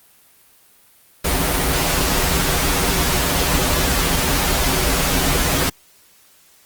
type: noise with comb filter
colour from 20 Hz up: pink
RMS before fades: -18 dBFS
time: 1.24-5.7 s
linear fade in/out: 10 ms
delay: 9.2 ms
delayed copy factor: -0.75
effects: white hiss -52 dBFS RMS until 6.65 s + Opus 32 kbps